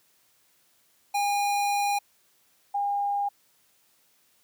square / sine tone pair in turn, 813 / 808.5 Hz, G#5 / G#5, -37 / -47 cents, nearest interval unison, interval 10 cents, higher first, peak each -24 dBFS, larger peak neither, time 1.14-1.99 / 2.74-3.29 s, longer first, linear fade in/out 10 ms, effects white hiss -65 dBFS RMS until 4.43 s + high-pass 80 Hz 12 dB/octave

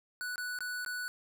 square tone with dropouts, 1480 Hz, F#6, in tune, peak -36 dBFS, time 0.21-1.08 s, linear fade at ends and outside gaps 0 ms, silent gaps 0.358-0.38 / 0.588-0.606 / 0.848-0.862 s, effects none

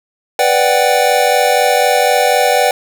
square chord, G major seventh, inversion first, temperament equal, 493.9 / 587.3 / 740 / 784 Hz, B4 / D5 / F#5 / G5, 0 / 0 / 0 / 0 cents, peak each -16 dBFS, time 0.39-2.71 s, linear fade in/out 2 ms, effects none

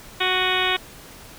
harmonic tone with a mistuned harmonic, 370 Hz, F#4, in tune, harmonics 1 / 2 / 3 / 4 / 5 / 6 / 7 / 8 / 9 / 10, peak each -28 / -28 / -28 / -28 / -28 / -28 / -28 / -28 / -28 / -28 dBFS, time 0.2-0.77 s, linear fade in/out 10 ms, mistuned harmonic 7, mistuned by -55 cents, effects pink hiss -43 dBFS RMS until 1.38 s

